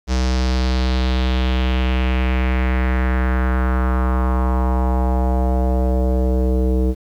square tone with low-pass filter sweep, 63.6 Hz, C2, 48 cents flat, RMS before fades -17 dBFS, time 0.07-6.95 s, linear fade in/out 50 ms, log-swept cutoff 5800 to 410 Hz, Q 2.6, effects 8-bit

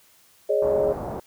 sine chord, Ab suspended fourth, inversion none, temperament equal with one note detuned, 415.3 / 554.4 / 614.4 Hz, Ab4 / Db5 / Eb5, 0 / 0 / -22 cents, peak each -23 dBFS, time 0.49-0.93 s, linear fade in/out 10 ms
white low-pass noise, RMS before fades -32 dBFS, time 0.62-1.2 s, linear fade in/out 5 ms, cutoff 860 Hz, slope 24 dB/octave
effects white hiss -57 dBFS RMS until 1.26 s

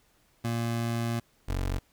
25% pulse tone pair in turn, 116.54 / 46.25 Hz, A#2 / F#1, 0 / 0 cents, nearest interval octave + major third, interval 1600 cents, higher first, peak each -24 dBFS, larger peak neither, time 0.44-1.2 / 1.48-1.79 s, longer first, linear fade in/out 10 ms, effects pink hiss -66 dBFS RMS until 1.92 s

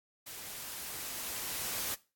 white noise with level ramp, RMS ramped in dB -45 to -35 dBFS, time 0.26-1.95 s, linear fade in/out 10 ms, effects noise-tail reverb RT60 0.3 s tail -19 dB re dry + AAC 64 kbps

